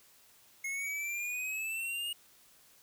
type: exponential sweep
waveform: square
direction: up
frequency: 2160 to 2869 Hz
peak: -35 dBFS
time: 0.64-2.13 s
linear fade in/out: 5 ms
effects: white hiss -62 dBFS RMS until 2.82 s